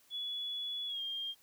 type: tone with pitch glide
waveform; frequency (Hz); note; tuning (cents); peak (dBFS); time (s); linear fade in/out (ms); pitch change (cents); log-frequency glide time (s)
sine; 3400 to 3209; G#7 to G7; +40 to +40; -36; 0.1-1.35; 50; -100; 0.87-1.01
effects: white hiss -66 dBFS RMS until 1.42 s